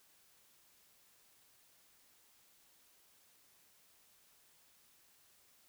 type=silence; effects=white hiss -68 dBFS RMS until 5.68 s